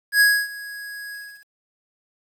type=tone with ADSR envelope; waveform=square; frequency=1661.2 Hz; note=G#6; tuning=in tune; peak=-12 dBFS; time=0.12-1.46 s; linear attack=85 ms; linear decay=270 ms; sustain=-21 dB; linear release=320 ms; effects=9-bit